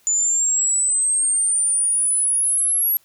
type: exponential sweep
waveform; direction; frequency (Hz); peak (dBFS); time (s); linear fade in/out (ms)
sine; up; 6990 to 11530; -16; 0.07-2.97; 0
effects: white hiss -58 dBFS RMS until 3.04 s